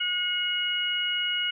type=harmonic tone; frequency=724 Hz; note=F#5; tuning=38 cents flat; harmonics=2 / 3 / 4; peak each=-32 / -33 / -26 dBFS; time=0-1.51 s; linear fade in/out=10 ms; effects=none